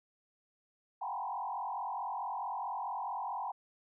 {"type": "tone with frequency modulation", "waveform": "sine", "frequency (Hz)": 880, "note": "A5", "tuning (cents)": 0, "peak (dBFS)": -35, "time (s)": [1.01, 3.52], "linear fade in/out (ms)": 10, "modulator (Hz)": 44.6, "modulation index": 3.1, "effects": []}